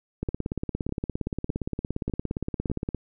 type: two click trains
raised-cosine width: 3 ms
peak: -19 / -15 dBFS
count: 5 / 48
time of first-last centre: 0.29-2.7 / 0.23-2.947 s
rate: 1.66 / 17.3 Hz
effects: none